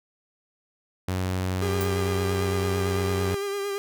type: tone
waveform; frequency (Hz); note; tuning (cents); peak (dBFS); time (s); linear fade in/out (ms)
sawtooth; 92.6; F#2; +2; -21; 1.08-3.35; 5
type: tone with vibrato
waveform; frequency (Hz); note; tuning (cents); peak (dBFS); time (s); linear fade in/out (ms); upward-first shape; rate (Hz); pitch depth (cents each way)
45% pulse; 400.7; G4; +38; -27; 1.62-3.78; 0; sine; 8.9; 31
type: noise with exponential decay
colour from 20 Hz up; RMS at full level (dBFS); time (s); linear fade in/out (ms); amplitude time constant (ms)
violet; -30; 1.81-1.92; 0; 22
effects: none

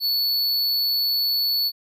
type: tone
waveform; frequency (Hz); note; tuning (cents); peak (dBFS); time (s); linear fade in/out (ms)
square; 4435; C#8; 0; -20; 0-1.72; 50
effects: none

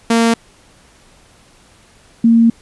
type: tone pair in turn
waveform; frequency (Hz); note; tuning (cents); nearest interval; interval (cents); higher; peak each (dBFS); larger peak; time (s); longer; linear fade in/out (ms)
sawtooth / sine; 230 / 230; A#3 / A#3; -23 / -23; unison; 0; neither; -6; neither; 0.1-0.34 / 2.24-2.5; second; 5
effects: pink hiss -48 dBFS RMS until 2.61 s + resampled to 24000 Hz

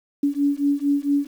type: beating tone pair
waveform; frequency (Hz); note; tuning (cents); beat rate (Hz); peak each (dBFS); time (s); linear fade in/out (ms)
sine; 282.4 / 286.8; C#4 / D4; +32 / -41; 4.4; -21; 0.23-1.27; 5
effects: 8-bit

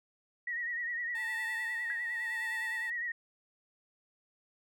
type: tone with vibrato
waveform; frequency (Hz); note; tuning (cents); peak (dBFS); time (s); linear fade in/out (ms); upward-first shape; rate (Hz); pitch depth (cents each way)
sine; 1900; A#6; +33; -33; 0.47-3.12; 5; triangle; 9.8; 69
type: tone with tremolo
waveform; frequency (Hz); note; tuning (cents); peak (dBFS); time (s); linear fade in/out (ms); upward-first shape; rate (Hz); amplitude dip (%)
15% pulse; 880; A5; 0; -36; 1.15-2.9; 2; sine; 0.89; 75
type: tone with exponential decay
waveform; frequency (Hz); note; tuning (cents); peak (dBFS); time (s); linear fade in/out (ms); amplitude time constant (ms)
sine; 1661.2; G#6; 0; -32; 1.9-2.04; 1; 30
effects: none

